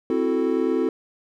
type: chord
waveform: triangle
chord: F# half-diminished seventh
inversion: second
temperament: equal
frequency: 261.6 / 329.6 / 370 / 440 Hz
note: C4 / E4 / F#4 / A4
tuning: 0 / 0 / 0 / 0 cents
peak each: -23 dBFS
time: 0.1-0.89 s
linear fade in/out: 2 ms
effects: none